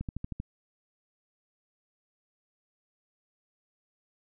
click train, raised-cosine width 5 ms, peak -22 dBFS, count 6, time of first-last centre 0.01-0.401 s, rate 12.8 Hz, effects none

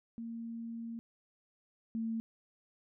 sine tone pair in turn, 230.2 / 225.7 Hz, A#3 / A3, -22 / +44 cents, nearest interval unison, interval 34 cents, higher first, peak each -39 / -33 dBFS, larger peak second, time 0.18-0.99 / 1.95-2.2 s, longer first, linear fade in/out 0 ms, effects none

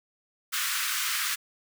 pink high-pass noise, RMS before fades -29 dBFS, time 0.52-1.36 s, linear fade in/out 20 ms, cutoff 1200 Hz, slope 48 dB/octave, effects none

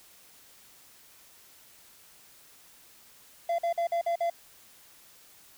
triangle tone bursts, 682 Hz, F5, 41 cents flat, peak -23 dBFS, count 6, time 3.49-4.3 s, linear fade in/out 5 ms, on 95 ms, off 48 ms, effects white hiss -56 dBFS RMS until 5.57 s

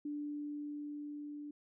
sine tone with level ramp, 293.7 Hz, D4, in tune, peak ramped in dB -37 to -43 dBFS, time 0.05-1.51 s, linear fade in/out 5 ms, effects none

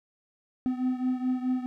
triangle beating tone pair, 253.1 / 257.8 Hz, B3 / C4, +43 / -26 cents, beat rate 4.7 Hz, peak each -25 / -29 dBFS, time 0.66-1.66 s, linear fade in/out 0 ms, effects none

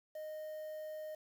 triangle tone with quantisation, 618 Hz, D#5, 12 cents flat, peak -40 dBFS, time 0.15-1.15 s, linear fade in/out 5 ms, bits 10, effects none

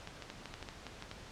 clicks, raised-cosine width 0.2 ms, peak -26 dBFS, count 10, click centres 0.074 / 0.223 / 0.301 / 0.457 / 0.54 / 0.627 / 0.688 / 0.867 / 1.024 / 1.114 s, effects pink hiss -51 dBFS RMS until 1.31 s + low-pass 6000 Hz 12 dB/octave

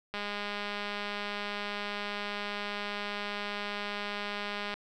click train, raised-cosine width 0.3 ms, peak -20 dBFS, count 944, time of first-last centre 0.14-4.74 s, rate 205 Hz, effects none

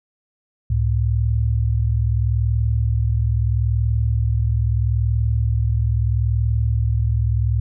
sine tone pair together, 69.23 / 110 Hz, C#2 / A2, -2 / 0 cents, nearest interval minor sixth, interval 802 cents, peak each -19 / -18 dBFS, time 0.7-7.6 s, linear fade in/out 5 ms, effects none

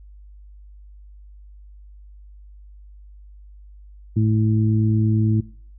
harmonic tone, 109 Hz, A2, 16 cents flat, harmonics 1 / 2 / 3, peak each -16 / -22 / -26 dBFS, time 4.16-5.41 s, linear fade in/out 10 ms, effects noise-tail reverb RT60 0.5 s tail -22 dB re dry + added 50 Hz sine -41 dBFS peak until 5.78 s

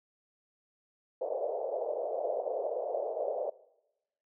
white band-pass noise, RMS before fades -34 dBFS, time 1.21-3.5 s, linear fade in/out 5 ms, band 460 to 660 Hz, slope 48 dB/octave, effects noise-tail reverb RT60 0.9 s tail -20 dB re dry

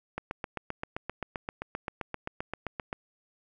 click train, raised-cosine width 0.5 ms, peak -18 dBFS, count 22, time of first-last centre 0.18-2.929 s, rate 7.64 Hz, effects none

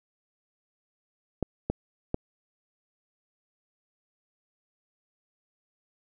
clicks, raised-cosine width 2 ms, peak -13 dBFS, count 3, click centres 1.427 / 1.7 / 2.144 s, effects none

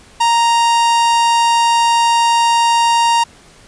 45% pulse tone, 932.3 Hz, A#5, in tune, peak -10 dBFS, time 0.2-3.24 s, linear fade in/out 10 ms, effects pink hiss -44 dBFS RMS until 3.67 s + resampled to 22050 Hz

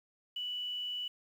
sine tone with quantisation, 2960 Hz, F#7, in tune, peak -35 dBFS, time 0.36-1.08 s, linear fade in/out 5 ms, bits 10, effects none

